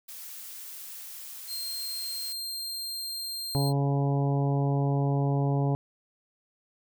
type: noise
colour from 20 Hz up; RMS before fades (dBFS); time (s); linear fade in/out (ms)
blue; -42; 0.08-2.33; 10
type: tone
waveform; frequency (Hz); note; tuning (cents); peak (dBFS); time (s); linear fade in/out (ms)
sawtooth; 4186; C8; 0; -30; 1.47-3.73; 50
type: harmonic tone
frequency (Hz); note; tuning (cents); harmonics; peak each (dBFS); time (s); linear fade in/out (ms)
140; C#3; +18; 1 / 2 / 3 / 4 / 5 / 6 / 7; -24 / -32 / -34 / -38 / -37 / -39 / -43; 3.55-5.75; 0
effects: none